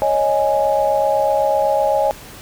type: chord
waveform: sine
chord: C# suspended second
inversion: none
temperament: equal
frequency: 554.4 / 622.3 / 830.6 Hz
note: C#5 / D#5 / G#5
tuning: 0 / 0 / 0 cents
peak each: -18 dBFS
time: 0.02-2.11 s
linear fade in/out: 0 ms
effects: pink hiss -38 dBFS RMS until 2.41 s